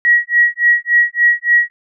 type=tone with tremolo; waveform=sine; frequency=1910 Hz; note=A#6; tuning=42 cents sharp; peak=-6 dBFS; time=0.05-1.7 s; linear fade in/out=0 ms; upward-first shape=sine; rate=3.5 Hz; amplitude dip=100%; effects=none